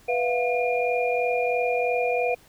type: tone cluster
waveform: sine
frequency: 492 / 668 / 711 / 2417 Hz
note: B4 / E5 / F5 / D7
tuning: -7 / +23 / +31 / +49 cents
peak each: -24 / -30 / -27 / -29 dBFS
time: 0.08-2.35 s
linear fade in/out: 10 ms
effects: pink hiss -55 dBFS RMS until 2.48 s